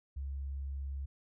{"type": "tone", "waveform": "sine", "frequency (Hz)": 68.7, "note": "C#2", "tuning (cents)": -15, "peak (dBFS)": -36, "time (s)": [0.16, 1.06], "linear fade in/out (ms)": 10, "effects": []}